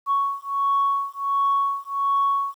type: beating tone pair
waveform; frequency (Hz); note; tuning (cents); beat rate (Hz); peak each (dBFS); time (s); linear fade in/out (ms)
sine; 1111 / 1112.4; C#6 / C#6; +4 / +6; 1.4; -22; 0.06-2.55; 50
effects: tanh soft clip ceiling -13 dBFS + 9-bit